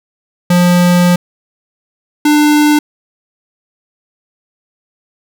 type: tone pair in turn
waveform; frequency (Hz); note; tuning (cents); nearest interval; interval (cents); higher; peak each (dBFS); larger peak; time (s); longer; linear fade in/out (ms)
square; 176.9 / 298.2; F3 / D4; +23 / +27; major sixth; 904; second; -7; neither; 0.5-1.16 / 2.25-2.79; first; 5
effects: none